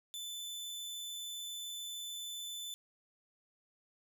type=tone; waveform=sawtooth; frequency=3513 Hz; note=A7; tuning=3 cents flat; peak=-38 dBFS; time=0.14-2.74 s; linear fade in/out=0 ms; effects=none